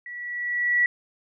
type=tone with level ramp; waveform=sine; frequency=1942 Hz; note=B6; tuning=30 cents flat; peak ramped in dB=-35 to -16 dBFS; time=0.06-0.86 s; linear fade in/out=2 ms; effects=none